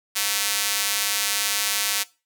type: tone with high-pass filter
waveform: square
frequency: 102.3 Hz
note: G#2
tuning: 26 cents flat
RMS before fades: -24 dBFS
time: 0.15-2.04 s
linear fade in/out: 20 ms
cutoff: 3000 Hz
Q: 0.51
effects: noise-tail reverb RT60 0.3 s tail -20 dB re dry